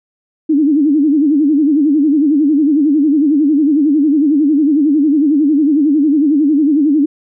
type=tone with vibrato; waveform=sine; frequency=294.9 Hz; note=D4; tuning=7 cents sharp; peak=-8 dBFS; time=0.49-7.06 s; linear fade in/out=10 ms; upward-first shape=sine; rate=11 Hz; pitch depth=140 cents each way; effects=none